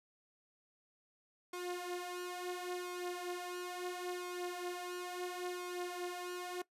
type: tone with flanger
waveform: sawtooth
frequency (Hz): 357.6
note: F4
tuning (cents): +41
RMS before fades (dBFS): -42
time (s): 1.53-6.62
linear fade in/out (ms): 5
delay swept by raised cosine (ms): 1.9 to 7.7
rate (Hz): 0.73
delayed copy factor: +0.65
effects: noise-tail reverb RT60 0.1 s tail -19 dB re dry + resampled to 32000 Hz